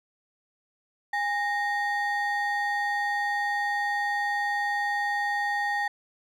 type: ring-modulated tone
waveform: triangle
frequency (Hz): 1340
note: E6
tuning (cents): +28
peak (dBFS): -20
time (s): 1.13-5.88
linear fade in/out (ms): 5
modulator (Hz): 520
effects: none